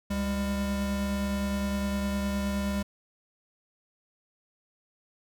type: tone pair together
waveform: square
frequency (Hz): 70 / 200.3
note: C#2 / G3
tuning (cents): +18 / +38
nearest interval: octave + tritone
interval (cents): 1820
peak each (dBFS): -34 / -29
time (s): 0.1-2.83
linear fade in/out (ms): 10
effects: none